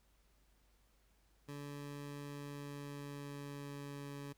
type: tone with pitch glide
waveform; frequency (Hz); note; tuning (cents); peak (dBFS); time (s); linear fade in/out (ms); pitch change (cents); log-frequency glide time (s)
20% pulse; 143.7 to 141.8; D3 to C#3; -37 to +40; -40; 1.48-4.33; 10; -23; 2.25-4.16
effects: added 50 Hz sine -70 dBFS peak until 4.37 s + pink hiss -75 dBFS RMS until 4.37 s